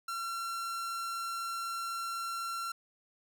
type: tone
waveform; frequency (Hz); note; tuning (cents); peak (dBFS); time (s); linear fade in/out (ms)
45% pulse; 1362; F6; -44; -35; 0.08-2.72; 5
effects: none